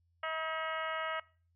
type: harmonic tone with a mistuned harmonic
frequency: 319.6 Hz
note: D#4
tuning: 47 cents sharp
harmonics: 2 / 3 / 4 / 5 / 6 / 7 / 8 / 9 / 10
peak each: -40 / -44 / -38 / -44 / -43 / -45 / -55 / -46 / -56 dBFS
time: 0.23-1.2 s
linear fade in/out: 5 ms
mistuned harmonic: 7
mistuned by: -40 cents
effects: noise-tail reverb RT60 0.4 s tail -22 dB re dry + added 85 Hz sine -70 dBFS peak until 1.55 s